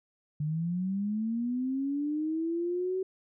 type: linear sweep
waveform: sine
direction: up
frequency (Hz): 146.83 to 380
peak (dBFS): -28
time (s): 0.4-3.03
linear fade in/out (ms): 5
effects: none